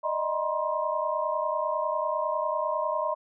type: tone cluster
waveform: sine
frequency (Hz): 604 / 634 / 959 / 1051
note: D5 / D#5 / A#5 / C6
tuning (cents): +48 / +32 / +49 / +7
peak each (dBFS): -31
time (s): 0.03-3.15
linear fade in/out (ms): 20
effects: none